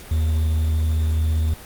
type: tone with quantisation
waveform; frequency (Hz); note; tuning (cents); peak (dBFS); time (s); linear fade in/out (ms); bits
triangle; 78.8; D#2; +23; -15; 0.11-1.54; 5; 7
effects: pink hiss -40 dBFS RMS until 1.65 s + Opus 48 kbps